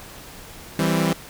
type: chord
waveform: sawtooth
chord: C major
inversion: first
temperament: equal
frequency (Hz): 164.81 / 196 / 261.6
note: E3 / G3 / C4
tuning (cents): 0 / 0 / 0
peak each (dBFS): -17 / -19 / -22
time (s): 0.79-1.13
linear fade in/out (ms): 2
effects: pink hiss -41 dBFS RMS until 1.29 s